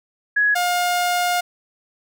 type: tone pair in turn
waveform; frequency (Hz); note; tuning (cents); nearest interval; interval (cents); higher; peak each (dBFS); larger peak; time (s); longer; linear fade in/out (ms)
sine / sawtooth; 1675 / 710.8; G#6 / F5; +14 / +30; octave + minor third; 1484; first; -14; neither; 0.36-0.55 / 0.55-1.41; second; 10
effects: none